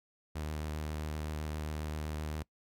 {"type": "tone with vibrato", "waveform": "sawtooth", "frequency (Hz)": 76.6, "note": "D#2", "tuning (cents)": -27, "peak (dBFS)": -32, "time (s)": [0.35, 2.43], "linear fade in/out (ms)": 10, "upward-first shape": "sine", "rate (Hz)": 7.6, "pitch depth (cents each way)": 16, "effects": ["noise-tail reverb RT60 0.1 s tail -23 dB re dry"]}